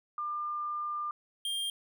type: tone pair in turn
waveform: sine / square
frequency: 1199 / 3201 Hz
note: D6 / G7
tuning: +36 / +36 cents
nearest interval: octave + perfect fourth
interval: 1700 cents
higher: second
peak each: -32 / -32 dBFS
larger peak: neither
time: 0.18-1.11 / 1.45-1.7 s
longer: first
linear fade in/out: 2 ms
effects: none